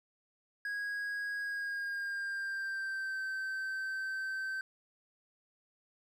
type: tone with pitch glide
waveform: triangle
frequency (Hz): 1650 to 1548.4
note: G#6 to G6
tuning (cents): -12 to -22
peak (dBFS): -33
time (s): 0.65-4.61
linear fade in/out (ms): 2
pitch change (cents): -110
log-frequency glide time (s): 1.38-3.21
effects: none